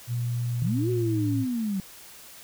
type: tone with pitch glide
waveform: sine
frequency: 120 to 111.96 Hz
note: B2 to A2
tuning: -49 to +31 cents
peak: -25 dBFS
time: 0.07-1.46 s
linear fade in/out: 50 ms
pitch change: -120 cents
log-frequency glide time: 0.62-1.28 s
type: linear two-way sweep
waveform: sine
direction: up then down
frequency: 138.59 to 372.3 to 185.5 Hz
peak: -25 dBFS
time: 0.62-1.8 s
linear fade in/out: 0 ms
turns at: 0.9 s
effects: white hiss -47 dBFS RMS until 2.43 s